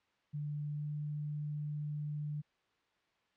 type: tone with pitch glide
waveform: sine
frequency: 147.7 to 148.73 Hz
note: D3 to D3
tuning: +10 to +22 cents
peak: -36 dBFS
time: 0.33-2.42 s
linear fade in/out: 20 ms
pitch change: +12 cents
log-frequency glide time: 0.73-0.85 s
effects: white hiss -75 dBFS RMS until 3.36 s + low-pass 3000 Hz 12 dB/octave